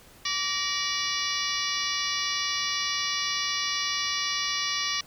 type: harmonic tone with a mistuned harmonic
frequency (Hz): 578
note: D5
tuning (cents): -28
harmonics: 2 / 3 / 4 / 5 / 6 / 7 / 8 / 9 / 10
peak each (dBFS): -35 / -35 / -35 / -35 / -35 / -35 / -35 / -35 / -35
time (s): 0.25-5.01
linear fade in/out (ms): 5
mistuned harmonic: 3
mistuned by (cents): +130
effects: pink hiss -53 dBFS RMS until 5.06 s